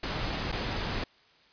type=noise with dropouts; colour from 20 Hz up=pink; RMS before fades=-32 dBFS; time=0.03-1.04 s; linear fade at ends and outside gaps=5 ms; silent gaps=0.518-0.524 s; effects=white hiss -61 dBFS RMS until 1.52 s + resampled to 11025 Hz